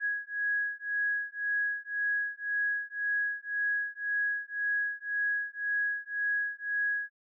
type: beating tone pair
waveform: sine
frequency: 1661.2 / 1663.1 Hz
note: G#6 / G#6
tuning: 0 / +2 cents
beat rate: 1.9 Hz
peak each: -32 / -32 dBFS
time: 0-7.1 s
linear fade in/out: 50 ms
effects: none